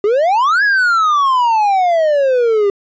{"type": "exponential two-way sweep", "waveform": "triangle", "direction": "up then down", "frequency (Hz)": [394.1, 1703, 394.1], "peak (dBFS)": -8, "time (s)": [0.04, 2.7], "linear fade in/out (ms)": 2, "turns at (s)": 0.63, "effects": ["resampled to 16000 Hz"]}